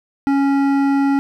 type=tone with hard clipping; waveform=sine; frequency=277.2 Hz; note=C#4; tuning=in tune; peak=-15 dBFS; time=0.27-1.19 s; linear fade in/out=0 ms; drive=12 dB; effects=none